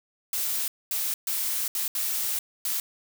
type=noise bursts at uneven times; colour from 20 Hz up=blue; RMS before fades=-28 dBFS; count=6; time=0.33-0.68 / 0.91-1.14 / 1.27-1.68 / 1.75-1.88 / 1.95-2.39 / 2.65-2.8 s; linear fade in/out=2 ms; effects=none